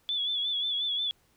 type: tone with vibrato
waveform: sine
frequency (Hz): 3434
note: A7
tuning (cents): -43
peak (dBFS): -27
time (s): 0.09-1.11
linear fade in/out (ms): 0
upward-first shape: sine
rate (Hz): 5.6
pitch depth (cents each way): 57
effects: pink hiss -67 dBFS RMS until 1.36 s